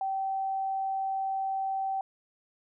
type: tone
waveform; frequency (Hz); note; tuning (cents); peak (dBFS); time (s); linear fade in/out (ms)
sine; 773; G5; -24; -28; 0.01-2.01; 2
effects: none